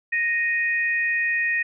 sine tone pair together, 1864.7 / 2481 Hz, A#6 / D#7, 0 / -6 cents, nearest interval perfect fourth, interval 494 cents, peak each -21 / -26 dBFS, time 0.12-1.63 s, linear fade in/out 10 ms, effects none

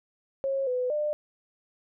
sine tone with pitch steps, 543 / 501 / 599 Hz, C#5 / B4 / D5, -36 / +25 / +34 cents, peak -25 dBFS, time 0.44-1.13 s, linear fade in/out 0 ms, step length 230 ms, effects none

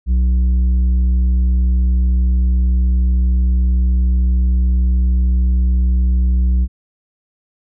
sine tone with tanh clipping, 61.9 Hz, B1, 5 cents sharp, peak -12 dBFS, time 0.06-6.68 s, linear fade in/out 50 ms, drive 6 dB, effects none

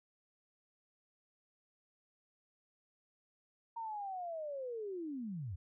sine linear sweep, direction down, 932.3 to 77.5 Hz, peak -39 dBFS, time 3.76-5.56 s, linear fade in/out 10 ms, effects none

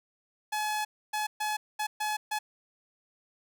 sawtooth tone bursts at uneven times, 850 Hz, G#5, 40 cents sharp, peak -25 dBFS, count 6, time 0.52-0.85 / 1.13-1.27 / 1.4-1.57 / 1.79-1.87 / 2-2.17 / 2.31-2.39 s, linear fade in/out 10 ms, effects none

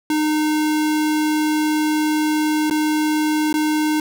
square tone with dropouts, 306.2 Hz, D#4, 28 cents flat, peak -17 dBFS, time 0.1-4 s, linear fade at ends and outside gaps 2 ms, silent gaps 2.699-2.709 / 3.528-3.54 s, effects none

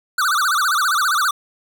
square tone with vibrato, 1330 Hz, E6, 15 cents sharp, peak -16 dBFS, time 0.18-1.31 s, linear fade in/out 5 ms, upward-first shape sine, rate 15 Hz, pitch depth 250 cents each way, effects none

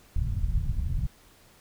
pink low-pass noise, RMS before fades -27 dBFS, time 0.16-1.07 s, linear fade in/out 5 ms, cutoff 130 Hz, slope 24 dB/octave, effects pink hiss -57 dBFS RMS until 1.6 s

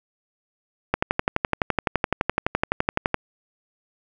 click train, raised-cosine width 0.5 ms, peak -4 dBFS, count 27, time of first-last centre 0.94-3.143 s, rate 11.8 Hz, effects none

